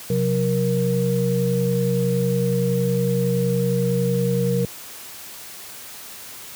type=tone cluster; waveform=sine; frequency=129.8 / 180.6 / 470.2 Hz; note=C3 / F#3 / A#4; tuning=-13 / -42 / +15 cents; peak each=-22 dBFS; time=0.1-4.65 s; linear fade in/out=2 ms; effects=white hiss -38 dBFS RMS until 6.55 s + high-pass 60 Hz 12 dB/octave